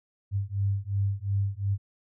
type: beating tone pair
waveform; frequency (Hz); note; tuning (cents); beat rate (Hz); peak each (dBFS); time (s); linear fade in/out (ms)
sine; 98 / 100.8; G2 / G2; 0 / +49; 2.8; -28; 0.31-1.78; 50
effects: none